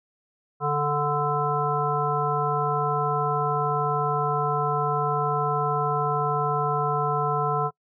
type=harmonic tone; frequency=146.6 Hz; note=D3; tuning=3 cents flat; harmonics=1 / 3 / 5 / 7 / 9; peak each=-28 / -28 / -28 / -28 / -28 dBFS; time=0.6-7.71 s; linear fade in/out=50 ms; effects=noise-tail reverb RT60 0.1 s tail -24 dB re dry